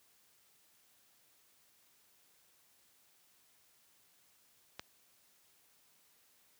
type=click; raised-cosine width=0.2 ms; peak=-24 dBFS; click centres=4.795 s; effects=white hiss -69 dBFS RMS until 6.59 s + high-pass 60 Hz 12 dB/octave